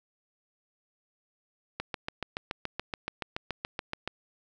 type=click train; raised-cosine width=0.3 ms; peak=-16 dBFS; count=17; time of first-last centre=1.8-4.076 s; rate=7.03 Hz; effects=none